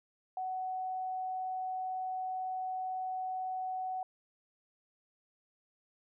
sine tone, 747 Hz, F#5, 16 cents sharp, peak -34 dBFS, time 0.37-4.03 s, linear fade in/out 2 ms, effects none

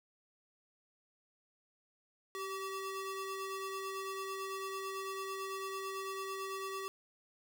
40% pulse ring-modulated tone, 767 Hz, G5, 38 cents flat, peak -35 dBFS, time 2.35-6.88 s, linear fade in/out 0 ms, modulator 379 Hz, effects none

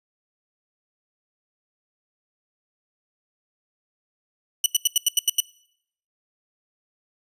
15% pulse tone bursts, 2960 Hz, F#7, in tune, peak -8 dBFS, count 8, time 4.64-5.403 s, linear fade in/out 2 ms, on 21 ms, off 85 ms, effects noise-tail reverb RT60 0.7 s tail -23 dB re dry + resampled to 32000 Hz

